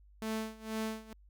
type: tone with tremolo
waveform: sawtooth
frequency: 220 Hz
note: A3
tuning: in tune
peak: -29 dBFS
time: 0.22-1.13 s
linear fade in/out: 0 ms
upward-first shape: sine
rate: 2.1 Hz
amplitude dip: 90%
effects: added 50 Hz sine -57 dBFS peak until 1.29 s